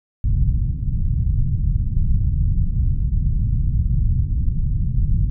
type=low-pass noise; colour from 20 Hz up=pink; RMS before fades=-18 dBFS; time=0.24-5.3 s; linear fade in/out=0 ms; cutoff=140 Hz; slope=24 dB/octave; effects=none